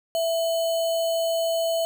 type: tone with sample-and-hold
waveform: sine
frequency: 662 Hz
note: E5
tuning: 7 cents sharp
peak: -21 dBFS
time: 0.15-1.85 s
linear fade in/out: 0 ms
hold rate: 3675 Hz
effects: none